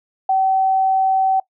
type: tone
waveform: sine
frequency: 765 Hz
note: G5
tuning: 42 cents flat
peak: -13 dBFS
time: 0.29-1.4 s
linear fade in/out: 5 ms
effects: noise-tail reverb RT60 0.1 s tail -21 dB re dry